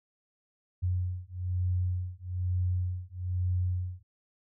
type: beating tone pair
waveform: sine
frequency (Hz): 90 / 91.1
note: F#2 / F#2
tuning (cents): -47 / -26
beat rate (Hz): 1.1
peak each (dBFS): -31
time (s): 0.82-4.03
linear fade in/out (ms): 20
effects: none